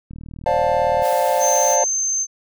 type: click train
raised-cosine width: 5 ms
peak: -23 dBFS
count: 37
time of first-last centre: 0.11-1.021 s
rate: 39.5 Hz
type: chord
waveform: triangle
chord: D minor seventh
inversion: third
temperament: just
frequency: 528.6 / 587.3 / 704.8 / 881 Hz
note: C5 / D5 / F5 / A5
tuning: +18 / 0 / +16 / +2 cents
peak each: -19 dBFS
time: 0.46-1.84 s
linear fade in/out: 2 ms
type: noise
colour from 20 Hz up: white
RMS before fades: -33 dBFS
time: 1.01-1.78 s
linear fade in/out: 50 ms
type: tone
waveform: sine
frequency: 6272 Hz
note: G8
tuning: in tune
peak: -18 dBFS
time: 1.39-2.27 s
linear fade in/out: 50 ms
effects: none